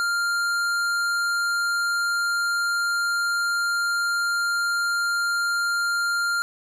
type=tone with hard clipping; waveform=sine; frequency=1396.9 Hz; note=F6; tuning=in tune; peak=-23 dBFS; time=0-6.42 s; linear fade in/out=0 ms; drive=13 dB; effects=none